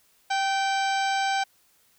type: harmonic tone with a mistuned harmonic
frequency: 782 Hz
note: G5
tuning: 4 cents flat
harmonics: 1 / 2 / 3 / 4 / 5 / 6 / 7 / 8 / 10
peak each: -24 / -30 / -34 / -36 / -38 / -40 / -41 / -42 / -44 dBFS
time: 0.3-1.44 s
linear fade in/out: 10 ms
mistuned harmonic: 2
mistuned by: -29 cents
effects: white hiss -63 dBFS RMS until 1.98 s